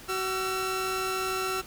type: tone pair together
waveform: sawtooth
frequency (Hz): 376.4 / 1345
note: F#4 / E6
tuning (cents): +30 / +34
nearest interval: octave + minor seventh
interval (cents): 2204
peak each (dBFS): -27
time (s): 0.08-1.62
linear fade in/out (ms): 20
effects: pink hiss -47 dBFS RMS until 1.66 s